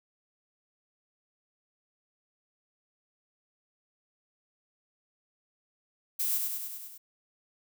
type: noise with echo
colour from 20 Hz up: violet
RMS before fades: -30 dBFS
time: 6.19-6.38 s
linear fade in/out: 10 ms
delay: 100 ms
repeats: 6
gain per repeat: -3 dB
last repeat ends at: 6.98 s
effects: none